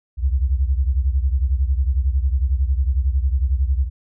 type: beating tone pair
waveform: sine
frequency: 63.5 / 74.5 Hz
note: B1 / D2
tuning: +49 / +25 cents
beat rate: 11 Hz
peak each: -17 / -21 dBFS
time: 0.17-3.9 s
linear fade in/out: 50 ms
effects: none